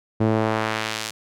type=tone with band-pass filter sweep; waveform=sawtooth; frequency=109.9 Hz; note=A2; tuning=2 cents flat; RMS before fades=-23 dBFS; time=0.2-1.11 s; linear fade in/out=10 ms; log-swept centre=300 to 6500 Hz; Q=0.71; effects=none